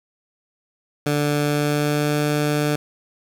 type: tone with pitch glide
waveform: 15% pulse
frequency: 146.8 to 148.42 Hz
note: D3 to D3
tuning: 0 to +19 cents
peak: -12 dBFS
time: 1.06-2.76 s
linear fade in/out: 5 ms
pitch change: +19 cents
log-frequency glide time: 1.43-2.2 s
effects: 8-bit